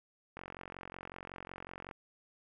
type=click train; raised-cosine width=0.5 ms; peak=-29 dBFS; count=71; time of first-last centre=0.37-1.912 s; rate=45.4 Hz; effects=none